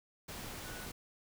sine tone in noise, 1473 Hz, F#6, 8 cents flat, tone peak -51 dBFS, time 0.65-0.86 s, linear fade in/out 10 ms, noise pink, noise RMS -45 dBFS, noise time 0.28-0.92 s, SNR -9 dB, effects none

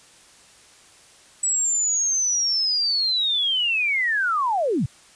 sine linear sweep, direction down, 7902 to 98 Hz, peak -19 dBFS, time 1.43-4.86 s, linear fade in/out 5 ms, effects white hiss -51 dBFS RMS until 5.15 s + resampled to 22050 Hz

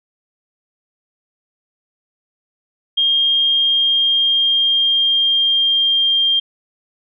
sine tone with pitch glide, 3222 to 3196 Hz, G7 to G7, +47 to +33 cents, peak -12 dBFS, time 2.97-6.4 s, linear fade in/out 10 ms, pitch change -14 cents, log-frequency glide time 3.3-6.26 s, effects none

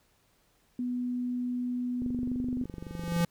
sine tone with pitch glide, 246.9 to 250.2 Hz, B3 to B3, 0 to +23 cents, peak -29 dBFS, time 0.79-2.64 s, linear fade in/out 2 ms, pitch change +23 cents, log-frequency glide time 2.13-2.41 s
click train, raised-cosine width 3 ms, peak -26 dBFS, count 29, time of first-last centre 2.02-3.206 s, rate 23.6 Hz
square tone with exponential growth, 170.7 Hz, F3, 39 cents flat, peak -23 dBFS, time 2.6-3.25 s, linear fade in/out 5 ms, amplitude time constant 140 ms
effects pink hiss -68 dBFS RMS until 3.3 s

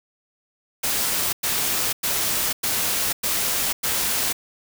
white noise bursts, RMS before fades -23 dBFS, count 6, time 0.83-4.33 s, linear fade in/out 10 ms, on 500 ms, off 100 ms, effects none

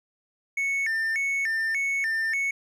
triangle tone with vibrato, 1992 Hz, B6, 14 cents sharp, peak -22 dBFS, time 0.57-2.51 s, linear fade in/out 5 ms, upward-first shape square, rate 1.7 Hz, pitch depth 180 cents each way, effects none

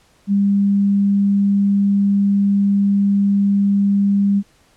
sine tone, 200 Hz, G3, 35 cents sharp, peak -12 dBFS, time 0.27-4.43 s, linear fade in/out 50 ms, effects pink hiss -55 dBFS RMS until 4.76 s + low-pass 10000 Hz 12 dB/octave

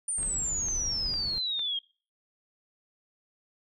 sine exponential sweep, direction down, 9250 to 3202 Hz, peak -28 dBFS, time 0.08-1.79 s, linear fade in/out 5 ms
brown noise, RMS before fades -39 dBFS, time 0.18-1.38 s, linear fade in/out 0 ms
click train, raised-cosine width 0.3 ms, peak -29 dBFS, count 4, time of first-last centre 0.23-1.594 s, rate 2.2 Hz
effects noise-tail reverb RT60 0.4 s tail -25 dB re dry

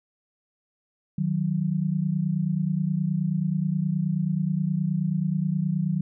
sine tone pair together, 155.57 / 185 Hz, D#3 / F#3, 0 / 0 cents, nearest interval minor third, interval 300 cents, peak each -25 dBFS, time 1.18-6.01 s, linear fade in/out 5 ms, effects none

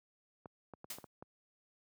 clicks, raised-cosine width 1 ms, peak -34 dBFS, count 6, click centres 0.458 / 0.737 / 0.844 / 0.985 / 1.042 / 1.225 s
white noise with exponential decay, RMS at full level -39 dBFS, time 0.9-1.07 s, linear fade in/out 5 ms, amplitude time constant 36 ms
effects high-pass 100 Hz 12 dB/octave

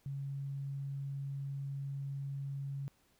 sine tone, 138.59 Hz, C#3, in tune, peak -37 dBFS, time 0.06-2.88 s, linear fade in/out 0 ms, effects pink hiss -71 dBFS RMS until 3.19 s

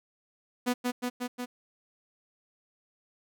sawtooth tone with echo, 246.9 Hz, B3, in tune, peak -21 dBFS, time 0.66-0.74 s, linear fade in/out 20 ms, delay 180 ms, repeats 4, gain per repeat -2 dB, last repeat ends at 1.46 s, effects none

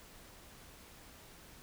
silence, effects pink hiss -56 dBFS RMS until 1.62 s

